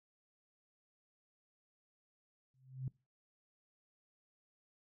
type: tone with exponential growth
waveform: sine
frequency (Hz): 130.81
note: C3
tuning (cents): 0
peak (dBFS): -34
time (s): 2.54-2.88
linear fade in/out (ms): 2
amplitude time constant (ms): 73
effects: noise-tail reverb RT60 0.3 s tail -23 dB re dry